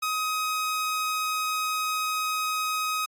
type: tone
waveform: sawtooth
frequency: 1261 Hz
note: D#6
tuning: 23 cents sharp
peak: -22 dBFS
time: 0.02-3.06 s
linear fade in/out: 10 ms
effects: AAC 64 kbps